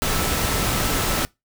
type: tone in noise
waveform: sine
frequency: 1316 Hz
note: E6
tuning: 3 cents flat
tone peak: -33 dBFS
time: 0.02-1.25 s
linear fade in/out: 0 ms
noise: pink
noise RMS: -22 dBFS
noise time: 0.02-1.25 s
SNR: -14 dB
effects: noise-tail reverb RT60 0.2 s tail -24 dB re dry